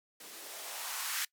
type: noise with band-pass filter sweep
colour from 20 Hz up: violet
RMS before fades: -40 dBFS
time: 0.2-1.25 s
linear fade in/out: 5 ms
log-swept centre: 250 to 1600 Hz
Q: 1.7
effects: noise-tail reverb RT60 0.1 s tail -22 dB re dry